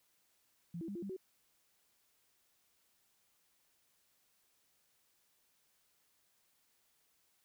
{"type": "tone with pitch steps", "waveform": "sine", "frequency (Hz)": [170.7, 329.7, 201.5, 344.6, 198, 375.5], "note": ["F3", "E4", "G3", "F4", "G3", "F#4"], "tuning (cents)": [-39, 0, 48, -23, 18, 26], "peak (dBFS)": -40, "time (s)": [0.74, 1.166], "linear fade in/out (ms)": 5, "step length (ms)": 71, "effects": ["white hiss -75 dBFS RMS until 7.44 s"]}